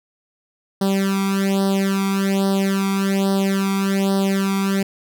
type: tone with flanger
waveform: sawtooth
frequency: 195.1 Hz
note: G3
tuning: 8 cents flat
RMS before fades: -19 dBFS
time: 0.81-4.83 s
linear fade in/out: 5 ms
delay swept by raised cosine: 0.21 to 0.87 ms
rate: 1.2 Hz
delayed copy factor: +1
effects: none